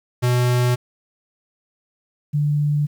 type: tone pair in turn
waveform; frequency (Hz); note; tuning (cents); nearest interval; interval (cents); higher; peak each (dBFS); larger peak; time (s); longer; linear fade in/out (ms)
square / sine; 123.47 / 147.3; B2 / D3; 0 / +6; minor third; 306; second; -16 / -16; neither; 0.22-0.76 / 2.33-2.87; neither; 20
effects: 9-bit